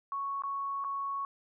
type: tone with dropouts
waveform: sine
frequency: 1108.7 Hz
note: C#6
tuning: in tune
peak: -32 dBFS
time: 0.12-1.25 s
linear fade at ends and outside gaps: 1 ms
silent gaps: 0.421-0.436 / 0.841-0.846 s
effects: none